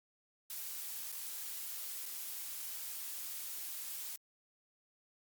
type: noise with dropouts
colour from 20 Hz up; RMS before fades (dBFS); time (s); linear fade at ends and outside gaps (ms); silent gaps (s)
blue; -43; 0.5-4.16; 1; 1.119-1.124 / 2.056-2.06
effects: Opus 48 kbps